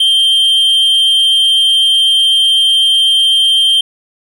triangle tone with amplitude modulation, 3154 Hz, G7, 10 cents sharp, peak -4 dBFS, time 0-3.81 s, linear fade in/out 5 ms, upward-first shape sine, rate 265 Hz, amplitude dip 35%, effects none

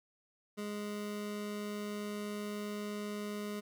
25% pulse tone, 207.7 Hz, G#3, in tune, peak -34 dBFS, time 0.57-3.61 s, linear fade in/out 20 ms, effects none

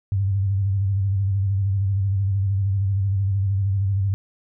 sine tone with vibrato, 98 Hz, G2, in tune, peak -18 dBFS, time 0.12-4.14 s, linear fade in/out 0 ms, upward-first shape square, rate 13 Hz, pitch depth 48 cents each way, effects none

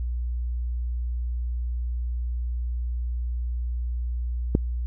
click, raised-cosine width 3 ms, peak -6 dBFS, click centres 4.551 s, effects added 60 Hz sine -25 dBFS peak until 4.86 s

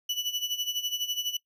35% pulse tone with tremolo, 2960 Hz, F#7, in tune, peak -24 dBFS, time 0.09-1.37 s, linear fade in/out 5 ms, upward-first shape sine, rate 12 Hz, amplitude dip 75%, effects noise-tail reverb RT60 0.1 s tail -22 dB re dry

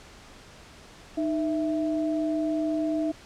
sine tone pair together, 309 / 659.3 Hz, D#4 / E5, -12 / 0 cents, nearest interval octave + minor second, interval 1312 cents, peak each -25 / -30 dBFS, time 1.17-3.12 s, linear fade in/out 10 ms, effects pink hiss -49 dBFS RMS until 3.25 s + low-pass 7000 Hz 12 dB/octave

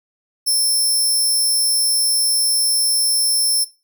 20% pulse tone, 5340 Hz, E8, 22 cents sharp, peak -9 dBFS, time 0.46-3.65 s, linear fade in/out 20 ms, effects noise-tail reverb RT60 0.3 s tail -21 dB re dry

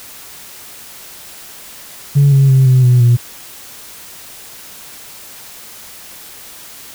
sine tone with pitch steps, 141.5 / 137 / 132.64 / 128.41 / 124.33 / 120.37 Hz, C#3 / C#3 / C3 / C3 / B2 / B2, +36 / -20 / +24 / -32 / +12 / -44 cents, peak -4 dBFS, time 2.15-3.17 s, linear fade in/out 20 ms, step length 170 ms, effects tanh soft clip ceiling -3 dBFS + white hiss -35 dBFS RMS until 6.94 s

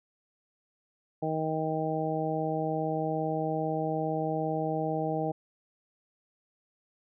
harmonic tone, 157.6 Hz, D#3, 23 cents sharp, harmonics 1 / 2 / 3 / 4 / 5, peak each -34 / -34 / -34 / -34 / -34 dBFS, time 1.22-5.32 s, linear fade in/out 10 ms, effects none

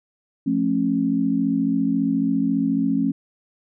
sine chord, F augmented, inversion none, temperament just, 174.61 / 218.3 / 272.8 Hz, F3 / A3 / C#4, 0 / -13 / -28 cents, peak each -26 / -23 / -20 dBFS, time 0.46-3.12 s, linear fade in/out 10 ms, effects none

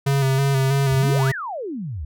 square tone with vibrato, 136.1 Hz, C#3, 31 cents flat, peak -17 dBFS, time 0.06-1.32 s, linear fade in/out 10 ms, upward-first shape square, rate 3.1 Hz, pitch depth 30 cents each way
sine exponential two-way sweep, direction up then down, 65.41 to 2024 to 65.41 Hz, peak -26 dBFS, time 0.91-2.05 s, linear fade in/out 5 ms, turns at 1.31 s
effects none

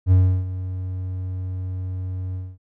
triangle tone with ADSR envelope, 92.5 Hz, F#2, in tune, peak -8 dBFS, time 0.06-2.58 s, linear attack 56 ms, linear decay 330 ms, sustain -15 dB, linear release 230 ms, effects none

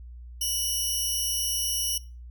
15% pulse tone pair together, 2960 / 5588 Hz, F#7 / F8, 0 / 0 cents, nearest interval major seventh, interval 1100 cents, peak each -22 dBFS, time 0.41-1.98 s, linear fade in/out 5 ms, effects noise-tail reverb RT60 0.3 s tail -19 dB re dry + added 60 Hz sine -40 dBFS peak until 2.3 s

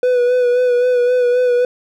triangle tone with vibrato, 493.9 Hz, B4, in tune, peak -9 dBFS, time 0.03-1.65 s, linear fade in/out 2 ms, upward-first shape sine, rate 3.8 Hz, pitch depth 31 cents each way, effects none

